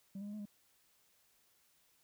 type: tone with pitch steps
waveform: sine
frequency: 195.3 / 203.6 / 206.2 / 212.6 / 204.7 Hz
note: G3 / G#3 / G#3 / G#3 / G#3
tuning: -6 / -34 / -12 / +41 / -25 cents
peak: -39 dBFS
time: 0.15-0.455 s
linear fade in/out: 5 ms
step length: 61 ms
effects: tanh soft clip ceiling -41 dBFS + white hiss -72 dBFS RMS until 2.03 s